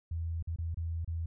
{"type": "tone with dropouts", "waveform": "sine", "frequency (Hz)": 82.8, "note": "E2", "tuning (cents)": 8, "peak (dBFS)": -32, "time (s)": [0.11, 1.26], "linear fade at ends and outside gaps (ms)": 5, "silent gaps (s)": [[0.426, 0.473], [0.561, 0.585], [0.745, 0.771], [1.047, 1.076]], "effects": []}